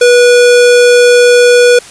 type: tone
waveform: square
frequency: 487.2 Hz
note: B4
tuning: 24 cents flat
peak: -3 dBFS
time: 0.01-1.79 s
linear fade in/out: 5 ms
effects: white hiss -32 dBFS RMS until 1.9 s + resampled to 22050 Hz